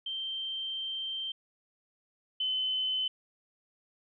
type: tone pair in turn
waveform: sine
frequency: 3136 / 3043 Hz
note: G7 / F#7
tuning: 0 / +48 cents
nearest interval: minor second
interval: 52 cents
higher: first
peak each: -33 / -28 dBFS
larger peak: second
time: 0.06-1.32 / 2.4-3.08 s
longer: first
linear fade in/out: 5 ms
effects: none